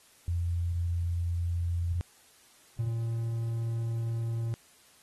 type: tone pair in turn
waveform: sine / triangle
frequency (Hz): 86 / 115.02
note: F2 / A#2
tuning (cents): -26 / -23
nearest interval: perfect fourth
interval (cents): 503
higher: second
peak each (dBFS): -27 / -27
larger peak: neither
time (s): 0.28-2.01 / 2.79-4.54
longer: second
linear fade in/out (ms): 0
effects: white hiss -60 dBFS RMS until 5.02 s + AAC 32 kbps